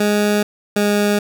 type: tone pair in turn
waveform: 20% pulse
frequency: 207.7 / 206.1 Hz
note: G#3 / G#3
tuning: 0 / -13 cents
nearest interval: unison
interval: 13 cents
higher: first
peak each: -9 dBFS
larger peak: neither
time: 0-0.43 / 0.76-1.19 s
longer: neither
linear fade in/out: 5 ms
effects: none